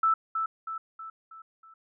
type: tone with echo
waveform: sine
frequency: 1318.5 Hz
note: E6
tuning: in tune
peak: -20 dBFS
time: 0.03-0.14 s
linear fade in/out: 5 ms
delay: 320 ms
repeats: 5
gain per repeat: -6 dB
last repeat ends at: 1.74 s
effects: none